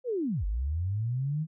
sine linear two-way sweep, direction down then up, 523 to 46 to 161.8 Hz, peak -27 dBFS, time 0.04-1.47 s, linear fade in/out 50 ms, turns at 0.45 s, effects none

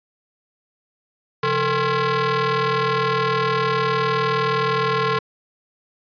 sawtooth ring-modulated tone, 308.7 Hz, D#4, 14 cents flat, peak -11 dBFS, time 1.43-5.19 s, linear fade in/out 5 ms, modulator 752 Hz, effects resampled to 11025 Hz

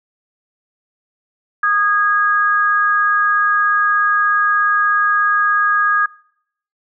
sine tone pair together, 1234 / 1647.2 Hz, D#6 / G#6, -15 / -15 cents, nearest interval perfect fourth, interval 500 cents, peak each -15 dBFS, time 1.63-6.06 s, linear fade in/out 5 ms, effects noise-tail reverb RT60 0.7 s tail -24 dB re dry

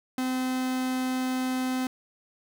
45% pulse tone, 256.9 Hz, C4, 32 cents flat, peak -26 dBFS, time 0.18-1.87 s, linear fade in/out 2 ms, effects none

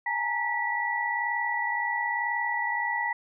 sine tone cluster, 828 / 867 / 929 / 1953 Hz, G#5 / A5 / A#5 / B6, -5 / -26 / -6 / -20 cents, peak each -35 / -37 / -31 / -28 dBFS, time 0.06-3.13 s, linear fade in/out 5 ms, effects none

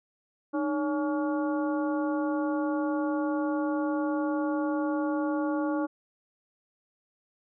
harmonic tone with a mistuned harmonic, 282.8 Hz, C#4, 35 cents sharp, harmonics 1 / 2 / 3 / 4 / 5, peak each -27 / -33 / -37 / -39 / -41 dBFS, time 0.53-5.87 s, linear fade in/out 20 ms, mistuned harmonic 1, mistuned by +130 cents, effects none

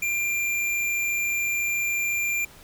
square tone, 2381 Hz, D7, 23 cents sharp, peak -24 dBFS, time 0.02-2.45 s, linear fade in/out 5 ms, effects pink hiss -49 dBFS RMS until 2.63 s

